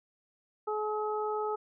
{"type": "harmonic tone", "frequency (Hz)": 425.6, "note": "G#4", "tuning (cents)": 42, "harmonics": [1, 2, 3], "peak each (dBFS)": [-32, -35, -37], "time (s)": [0.67, 1.56], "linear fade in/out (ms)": 10, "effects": []}